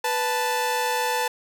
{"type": "tone pair together", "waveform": "sawtooth", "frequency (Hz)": [493.9, 880], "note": ["B4", "A5"], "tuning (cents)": [0, 0], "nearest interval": "minor seventh", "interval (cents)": 1000, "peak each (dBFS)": [-23, -20], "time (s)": [0.04, 1.28], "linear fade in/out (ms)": 5, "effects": []}